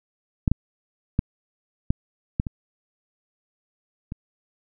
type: clicks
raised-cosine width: 5 ms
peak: -6 / -6 / -7 / -7 / -9 / -16 / -19 dBFS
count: 7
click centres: 0.478 / 0.516 / 1.191 / 1.905 / 2.399 / 2.468 / 4.121 s
effects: none